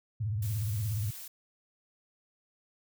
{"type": "tone with vibrato", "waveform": "sine", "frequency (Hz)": 105.9, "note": "G#2", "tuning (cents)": 34, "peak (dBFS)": -29, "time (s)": [0.2, 1.11], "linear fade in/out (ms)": 10, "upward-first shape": "sine", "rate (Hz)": 17, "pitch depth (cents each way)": 180}
{"type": "noise", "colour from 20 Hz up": "blue", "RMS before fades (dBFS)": -44, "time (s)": [0.42, 1.28], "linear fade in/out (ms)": 5}
{"effects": []}